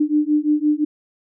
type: beating tone pair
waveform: sine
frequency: 297.2 / 303 Hz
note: D4 / D#4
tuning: +21 / -46 cents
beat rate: 5.8 Hz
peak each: -18 dBFS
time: 0-0.85 s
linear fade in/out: 10 ms
effects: none